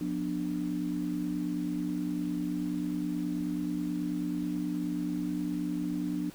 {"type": "chord", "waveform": "sine", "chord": "B diminished", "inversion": "second", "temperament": "just", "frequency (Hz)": [177.8, 246.9, 296.3], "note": ["F3", "B3", "D4"], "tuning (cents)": [31, 0, 15], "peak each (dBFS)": [-35, -36, -32], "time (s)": [0.01, 6.3], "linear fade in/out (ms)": 2, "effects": ["pink hiss -52 dBFS RMS until 6.34 s"]}